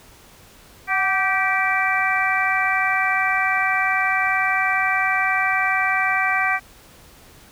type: harmonic tone with a mistuned harmonic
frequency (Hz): 388.6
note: G4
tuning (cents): -15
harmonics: 2 / 3 / 4 / 5 / 6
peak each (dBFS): -24 / -25 / -24 / -23 / -23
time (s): 0.87-6.6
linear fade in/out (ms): 50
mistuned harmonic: 2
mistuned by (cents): -60
effects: pink hiss -48 dBFS RMS until 7.51 s